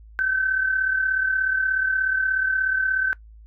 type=tone pair together; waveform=sine; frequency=1531.3 / 1568 Hz; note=G6 / G6; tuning=-41 / 0 cents; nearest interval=unison; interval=41 cents; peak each=-20 / -28 dBFS; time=0.19-3.13 s; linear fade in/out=0 ms; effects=noise-tail reverb RT60 0.1 s tail -20 dB re dry + added 54 Hz sine -43 dBFS peak until 3.46 s